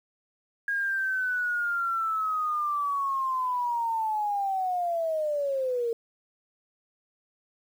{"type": "linear sweep", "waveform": "sine", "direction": "down", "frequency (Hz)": [1636, 455.8], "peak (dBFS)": -25, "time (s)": [0.68, 5.93], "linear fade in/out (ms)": 2, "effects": ["9-bit"]}